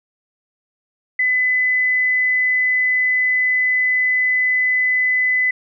sine tone, 2009 Hz, B6, 29 cents sharp, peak -14 dBFS, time 1.19-5.51 s, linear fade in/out 5 ms, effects none

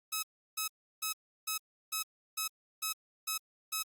5% pulse tone bursts, 1284 Hz, E6, 46 cents flat, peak -21 dBFS, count 9, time 0.12-3.83 s, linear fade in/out 10 ms, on 110 ms, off 340 ms, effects Opus 48 kbps

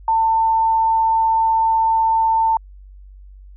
sine tone, 896 Hz, A5, 31 cents sharp, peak -13 dBFS, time 0.08-2.57 s, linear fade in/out 2 ms, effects added 48 Hz sine -38 dBFS peak until 3.56 s

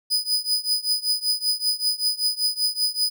40% pulse tone with tremolo, 4978 Hz, D#8, in tune, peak -16 dBFS, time 0.1-3.1 s, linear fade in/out 20 ms, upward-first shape triangle, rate 5.2 Hz, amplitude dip 95%, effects none

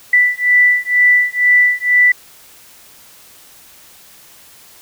sine beating tone pair, 1975.5 / 1977.6 Hz, B6 / B6, 0 / +2 cents, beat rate 2.1 Hz, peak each -12 dBFS, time 0.13-2.12 s, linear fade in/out 5 ms, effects white hiss -43 dBFS RMS until 4.81 s

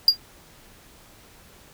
triangle tone with exponential decay, 4808 Hz, D8, 40 cents sharp, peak -6 dBFS, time 0.08-0.17 s, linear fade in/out 2 ms, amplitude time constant 19 ms, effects pink hiss -51 dBFS RMS until 1.73 s

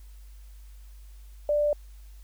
sine tone, 590 Hz, D5, 8 cents sharp, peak -21 dBFS, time 1.49-1.73 s, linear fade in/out 2 ms, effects added 50 Hz sine -44 dBFS peak until 2.23 s + white hiss -62 dBFS RMS until 2.23 s

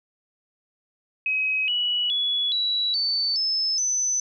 sine tone with pitch steps, 2541 / 2936 / 3392 / 3919 / 4528 / 5231 / 6044 Hz, D#7 / F#7 / G#7 / B7 / C#8 / E8 / F#8, +36 / -14 / +36 / -14 / +36 / -14 / +36 cents, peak -21 dBFS, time 1.26-4.2 s, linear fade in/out 2 ms, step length 420 ms, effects none

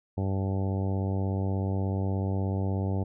harmonic tone, 96.6 Hz, G2, 25 cents flat, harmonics 1 / 2 / 3 / 4 / 5 / 6 / 7 / 8 / 9, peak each -27 / -33 / -37 / -39 / -41 / -43 / -44 / -45 / -46 dBFS, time 0.17-3.04 s, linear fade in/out 10 ms, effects none

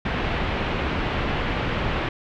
pink low-pass noise, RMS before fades -25 dBFS, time 0.05-2.09 s, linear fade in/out 5 ms, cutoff 3100 Hz, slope 24 dB/octave, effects none

